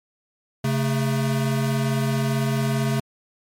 square tone pair together, 135.7 / 220.2 Hz, C#3 / A3, -36 / +2 cents, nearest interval minor sixth, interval 838 cents, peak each -22 / -26 dBFS, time 0.64-3 s, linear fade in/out 5 ms, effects MP3 64 kbps

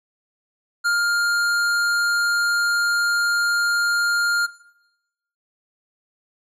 sine tone with tanh clipping, 1406 Hz, F6, 11 cents sharp, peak -19 dBFS, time 0.84-4.47 s, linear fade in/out 20 ms, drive 18 dB, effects noise-tail reverb RT60 0.9 s tail -18 dB re dry + low-pass 12000 Hz 12 dB/octave

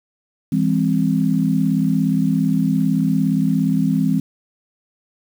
sine chord, E augmented, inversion none, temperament equal with one note detuned, 164.81 / 202.3 / 261.6 Hz, E3 / G#3 / B#3, 0 / -45 / 0 cents, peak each -19 dBFS, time 0.52-4.2 s, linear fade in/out 5 ms, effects 7-bit

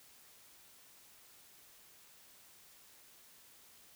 silence, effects white hiss -61 dBFS RMS until 3.95 s

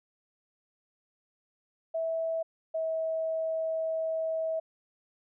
sine tone pair in turn, 653 / 644.8 Hz, E5 / E5, -17 / -38 cents, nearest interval unison, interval 21 cents, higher first, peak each -28 dBFS, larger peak neither, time 1.94-2.43 / 2.74-4.6 s, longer second, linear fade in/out 10 ms, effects none

